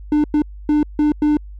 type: tone bursts at uneven times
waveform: triangle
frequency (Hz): 298.9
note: D4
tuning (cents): +31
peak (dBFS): -10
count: 5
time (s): 0.12-0.24 / 0.34-0.42 / 0.69-0.83 / 0.99-1.12 / 1.22-1.37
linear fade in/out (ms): 2
effects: added 50 Hz sine -32 dBFS peak until 1.59 s